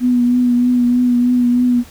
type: tone with vibrato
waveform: sine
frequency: 245.4 Hz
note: B3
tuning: 11 cents flat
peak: -10 dBFS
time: 0-1.84 s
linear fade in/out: 50 ms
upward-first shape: triangle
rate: 3.2 Hz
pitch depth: 29 cents each way
effects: added 79 Hz sine -45 dBFS peak until 1.9 s + pink hiss -42 dBFS RMS until 1.9 s